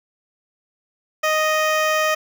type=tone with notch filter; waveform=15% pulse; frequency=622 Hz; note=D#5; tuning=1 cent flat; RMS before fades=-19 dBFS; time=1.23-2.15 s; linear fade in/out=10 ms; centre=9500 Hz; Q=1.1; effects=none